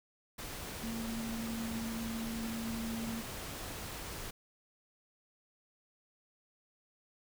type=tone in noise; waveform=sine; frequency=227.3 Hz; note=A#3; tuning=43 cents flat; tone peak=-37 dBFS; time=0.83-3.22 s; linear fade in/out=10 ms; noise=pink; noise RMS=-43 dBFS; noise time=0.38-4.31 s; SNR=+3 dB; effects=none